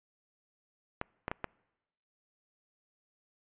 clicks, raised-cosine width 0.5 ms, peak -18 dBFS, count 4, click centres 1.014 / 1.281 / 1.315 / 1.443 s, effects noise-tail reverb RT60 1.0 s tail -26 dB re dry + resampled to 8000 Hz

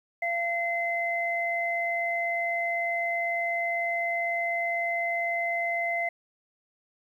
sine tone pair together, 686.1 / 2056 Hz, F5 / C7, -31 / -31 cents, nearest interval octave + perfect fifth, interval 1900 cents, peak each -29 / -28 dBFS, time 0.22-6.09 s, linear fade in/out 5 ms, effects 10-bit

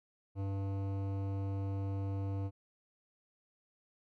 sine tone with hard clipping, 98 Hz, G2, in tune, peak -36 dBFS, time 0.35-2.51 s, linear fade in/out 50 ms, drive 15 dB, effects none

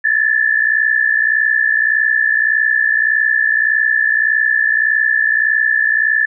sine tone pair together, 1716 / 1777.7 Hz, A6 / A6, -44 / +17 cents, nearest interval minor second, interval 61 cents, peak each -14 dBFS, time 0.04-6.26 s, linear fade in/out 10 ms, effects none

